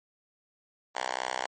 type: tone with high-pass filter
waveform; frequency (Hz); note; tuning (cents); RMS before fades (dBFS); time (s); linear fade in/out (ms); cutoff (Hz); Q
5% pulse; 63.4; B1; +46; -33; 0.95-1.46; 5; 920; 1.9
effects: MP3 32 kbps